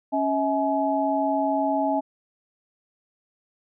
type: tone cluster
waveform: sine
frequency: 276.4 / 644 / 846 Hz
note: C#4 / E5 / G#5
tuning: -5 / -41 / +32 cents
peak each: -25 dBFS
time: 0.12-2.01 s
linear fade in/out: 20 ms
effects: none